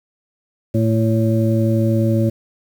harmonic tone, 111.8 Hz, A2, 28 cents sharp, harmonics 1 / 2 / 3 / 5, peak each -16 / -19 / -21 / -23 dBFS, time 0.74-2.3 s, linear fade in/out 10 ms, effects 7-bit

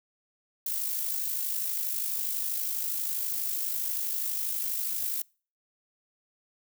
violet noise with amplitude modulation, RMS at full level -29 dBFS, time 0.66-5.22 s, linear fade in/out 5 ms, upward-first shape sine, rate 52.3 Hz, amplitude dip 45%, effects noise-tail reverb RT60 0.4 s tail -26 dB re dry

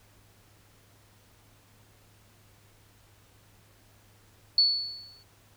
sine tone with exponential decay, 4435 Hz, C#8, in tune, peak -16 dBFS, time 4.58-5.23 s, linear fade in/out 2 ms, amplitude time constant 140 ms, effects added 103 Hz sine -61 dBFS peak until 5.56 s + pink hiss -61 dBFS RMS until 5.56 s

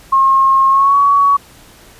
sine tone with pitch glide, 1076 to 1125.6 Hz, C6 to C#6, +48 to +26 cents, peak -7 dBFS, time 0.12-1.37 s, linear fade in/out 10 ms, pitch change +78 cents, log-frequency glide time 0.69-0.97 s, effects pink hiss -42 dBFS RMS until 1.99 s + resampled to 32000 Hz

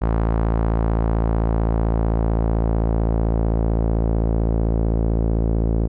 sawtooth tone with low-pass filter sweep, 55.7 Hz, A1, 22 cents sharp, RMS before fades -19 dBFS, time 0.01-5.88 s, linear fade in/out 20 ms, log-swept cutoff 1100 to 470 Hz, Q 1.1, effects none

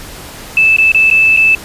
sine tone with dropouts, 2630 Hz, E7, 5 cents flat, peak -5 dBFS, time 0.57-1.55 s, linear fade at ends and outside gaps 2 ms, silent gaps 0.765-0.784 / 0.919-0.946 / 1.101-1.111 / 1.365-1.372 s, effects pink hiss -30 dBFS RMS until 1.64 s + resampled to 32000 Hz

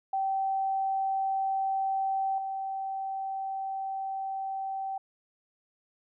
sine tone with level steps, 774 Hz, G5, 22 cents flat, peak -26 / -31 dBFS, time 0.13-4.98 s, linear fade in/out 5 ms, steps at 2.38 s, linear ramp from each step 2 ms, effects none

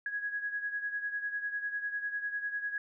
sine beating tone pair, 1661.2 / 1671.2 Hz, G#6 / G#6, 0 / +10 cents, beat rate 10 Hz, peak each -34 / -40 dBFS, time 0.06-2.78 s, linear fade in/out 2 ms, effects none

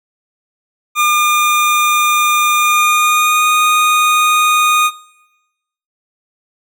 25% pulse tone with pitch glide, 1208 to 1233.4 Hz, D6 to D#6, +48 to -16 cents, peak -6 dBFS, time 0.95-4.91 s, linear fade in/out 50 ms, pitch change +36 cents, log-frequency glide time 2.55-3.46 s, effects noise-tail reverb RT60 1.0 s tail -21 dB re dry

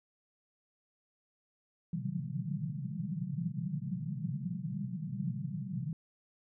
white band-pass noise, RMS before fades -37 dBFS, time 1.93-5.93 s, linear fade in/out 2 ms, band 120 to 200 Hz, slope 96 dB/octave, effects none

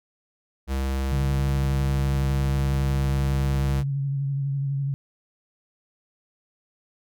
square tone, 66.8 Hz, C2, 36 cents sharp, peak -24 dBFS, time 0.67-3.84 s, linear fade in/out 50 ms
sine tone with vibrato, 138.59 Hz, C#3, in tune, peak -23 dBFS, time 1.12-4.94 s, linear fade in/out 0 ms, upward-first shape sine, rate 12 Hz, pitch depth 31 cents each way
effects none

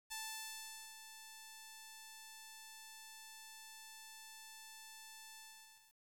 5% pulse tone with ADSR envelope, 880 Hz, A5, in tune, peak -31 dBFS, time 0.1-5.98 s, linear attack 19 ms, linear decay 820 ms, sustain -10 dB, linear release 590 ms, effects 10-bit

